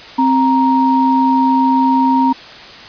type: tone pair together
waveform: sine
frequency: 262.7 / 936 Hz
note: C4 / A#5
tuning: +7 / +7 cents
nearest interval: octave + minor seventh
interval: 2200 cents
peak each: -12 dBFS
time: 0.18-2.33 s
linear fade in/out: 10 ms
effects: white hiss -34 dBFS RMS until 2.88 s + resampled to 11025 Hz